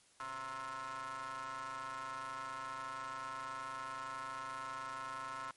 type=ring-modulated tone; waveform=35% pulse; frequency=130.81 Hz; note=C3; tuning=in tune; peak=-37 dBFS; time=0.2-5.51 s; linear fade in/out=2 ms; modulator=1190 Hz; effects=white hiss -67 dBFS RMS until 5.56 s + MP3 48 kbps